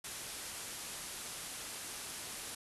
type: low-pass noise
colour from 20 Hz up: white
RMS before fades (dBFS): -45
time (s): 0.04-2.55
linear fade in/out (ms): 5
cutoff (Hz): 12000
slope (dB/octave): 96
effects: none